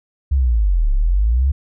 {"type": "linear two-way sweep", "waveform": "sine", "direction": "down then up", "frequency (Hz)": [71.2, 32.7, 71.2], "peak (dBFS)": -12, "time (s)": [0.31, 1.52], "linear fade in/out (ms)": 10, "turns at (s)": 0.93, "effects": []}